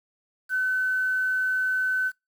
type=tone with quantisation; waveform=sine; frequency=1516 Hz; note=F#6; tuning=42 cents sharp; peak=-22 dBFS; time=0.49-2.12 s; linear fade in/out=50 ms; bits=8; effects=noise-tail reverb RT60 0.2 s tail -23 dB re dry